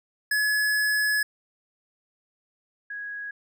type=tone pair in turn; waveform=square / sine; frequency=1700 / 1659.3 Hz; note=G#6 / G#6; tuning=+40 / -2 cents; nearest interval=unison; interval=42 cents; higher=first; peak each=-22 / -32 dBFS; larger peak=first; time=0.31-1.23 / 2.9-3.31 s; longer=first; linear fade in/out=5 ms; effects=none